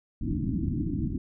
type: low-pass noise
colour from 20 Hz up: white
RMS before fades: -29 dBFS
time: 0.21-1.18 s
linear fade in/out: 5 ms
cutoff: 320 Hz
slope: 96 dB/octave
effects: none